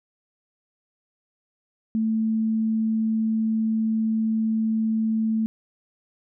sine tone, 221.2 Hz, A3, 9 cents sharp, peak -20 dBFS, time 1.95-5.46 s, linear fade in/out 0 ms, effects none

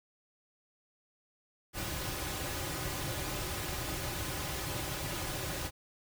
pink noise with comb filter, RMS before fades -37 dBFS, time 1.73-5.71 s, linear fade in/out 50 ms, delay 4.4 ms, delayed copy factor -0.6, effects none

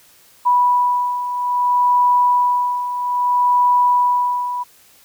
sine beating tone pair, 982 / 982.61 Hz, B5 / B5, -10 / -9 cents, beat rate 0.61 Hz, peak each -20 / -14 dBFS, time 0.45-4.64 s, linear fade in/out 20 ms, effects white hiss -50 dBFS RMS until 5.04 s

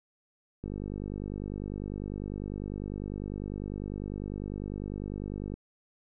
click train, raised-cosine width 3 ms, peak -24 dBFS, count 246, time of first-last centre 0.64-5.54 s, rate 50 Hz, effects none

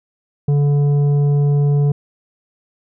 triangle tone with tanh clipping, 144.1 Hz, D3, 33 cents flat, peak -13 dBFS, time 0.48-1.92 s, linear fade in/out 5 ms, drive 12 dB, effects none

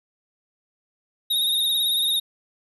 square tone with vibrato, 3729 Hz, A#7, in tune, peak -20 dBFS, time 1.3-2.2 s, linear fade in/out 10 ms, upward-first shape sine, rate 18 Hz, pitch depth 48 cents each way, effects none

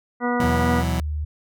harmonic tone, 243.3 Hz, B3, 26 cents flat, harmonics 1 / 2 / 3 / 4 / 5 / 6 / 8, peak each -23 / -26 / -28 / -29 / -30 / -31 / -32 dBFS, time 0.2-0.84 s, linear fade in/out 50 ms
sawtooth chord, B suspended fourth, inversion none, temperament just, 123.47 / 164.63 / 185.21 Hz, B2 / E3 / F#3, 0 / -2 / +2 cents, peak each -23 dBFS, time 0.4-1 s, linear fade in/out 0 ms
sine tone with pitch glide, 80.4 to 75.02 Hz, E2 to D2, -43 to +37 cents, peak -23 dBFS, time 0.43-1.25 s, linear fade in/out 10 ms, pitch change -120 cents, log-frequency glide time 0.73-1.01 s
effects none

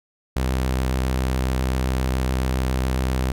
sawtooth tone with vibrato, 64.4 Hz, C2, 27 cents flat, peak -16 dBFS, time 0.36-3.32 s, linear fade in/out 5 ms, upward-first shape square, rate 7.3 Hz, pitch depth 11 cents each way, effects none

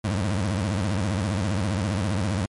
25% pulse tone with vibrato, 98 Hz, G2, in tune, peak -19 dBFS, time 0.04-2.46 s, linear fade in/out 5 ms, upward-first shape sine, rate 15 Hz, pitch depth 210 cents each way, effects MP3 48 kbps

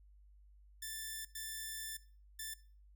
5% pulse tone bursts at uneven times, 1765 Hz, A6, 5 cents sharp, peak -31 dBFS, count 3, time 0.82-1.25 / 1.35-1.97 / 2.39-2.54 s, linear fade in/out 5 ms, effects noise-tail reverb RT60 0.4 s tail -18 dB re dry + added 50 Hz sine -59 dBFS peak until 2.95 s

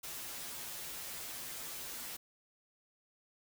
white noise with comb filter, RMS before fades -44 dBFS, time 0.03-2.17 s, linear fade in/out 10 ms, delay 9.9 ms, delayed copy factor -0.8, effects none

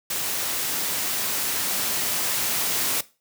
white noise with level ramp, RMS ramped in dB -27 to -24 dBFS, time 0.1-3.01 s, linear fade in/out 5 ms, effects noise-tail reverb RT60 0.3 s tail -18 dB re dry + high-pass 100 Hz 12 dB/octave

